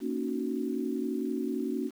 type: chord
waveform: sine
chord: D# minor seventh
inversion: second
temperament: equal with one note detuned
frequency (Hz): 233.1 / 277.2 / 308.4 / 370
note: A#3 / C#4 / D#4 / F#4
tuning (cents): 0 / 0 / -15 / 0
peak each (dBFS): -34 / -33 / -37 / -35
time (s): 0-1.91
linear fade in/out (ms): 50
effects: 9-bit